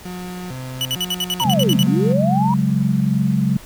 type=tone with vibrato; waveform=35% pulse; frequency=152.6 Hz; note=D#3; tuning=33 cents flat; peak=-26 dBFS; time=0.05-2.13 s; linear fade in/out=5 ms; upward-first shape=square; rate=1.1 Hz; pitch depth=290 cents each way
type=tone bursts; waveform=40% pulse; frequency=2960 Hz; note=F#7; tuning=in tune; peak=-18 dBFS; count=11; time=0.81-1.83 s; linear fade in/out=0 ms; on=40 ms; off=58 ms
type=linear two-way sweep; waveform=sine; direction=down then up; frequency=979 to 152.5 to 979 Hz; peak=-18 dBFS; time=1.4-2.54 s; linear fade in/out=2 ms; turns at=1.8 s
type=chord; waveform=sine; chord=C# suspended fourth; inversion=none; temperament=equal; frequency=138.59 / 185 / 207.7 Hz; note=C#3 / F#3 / G#3; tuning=0 / 0 / 0 cents; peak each=-19 dBFS; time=1.45-3.57 s; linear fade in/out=5 ms
effects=pink hiss -41 dBFS RMS until 3.65 s